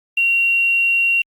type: tone with quantisation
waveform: sine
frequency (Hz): 2750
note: F7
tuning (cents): -27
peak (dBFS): -13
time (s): 0.17-1.22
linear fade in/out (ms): 5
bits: 7
effects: Opus 48 kbps